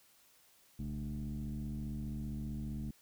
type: tone with frequency modulation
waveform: sine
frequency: 138.59 Hz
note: C#3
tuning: in tune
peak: -36 dBFS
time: 0.79-2.91 s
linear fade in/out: 5 ms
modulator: 75.2 Hz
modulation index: 1.5
effects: tanh soft clip ceiling -33 dBFS + white hiss -66 dBFS RMS until 3.01 s